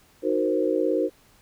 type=chord; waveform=sine; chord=C half-diminished seventh; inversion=first; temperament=equal; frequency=311.1 / 370 / 466.2 / 523.3 Hz; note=Eb4 / Gb4 / Bb4 / C5; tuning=0 / 0 / 0 / 0 cents; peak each=-26 dBFS; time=0.22-1.1 s; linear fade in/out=50 ms; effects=pink hiss -58 dBFS RMS until 1.41 s